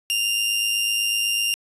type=tone with amplitude modulation; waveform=sawtooth; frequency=2794 Hz; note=F7; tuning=in tune; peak=-15 dBFS; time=0.1-1.54 s; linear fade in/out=0 ms; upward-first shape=sine; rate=108 Hz; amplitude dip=40%; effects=resampled to 32000 Hz